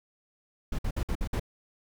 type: noise bursts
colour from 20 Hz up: brown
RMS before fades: -29 dBFS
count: 6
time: 0.72-1.397 s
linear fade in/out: 5 ms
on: 67 ms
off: 55 ms
effects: none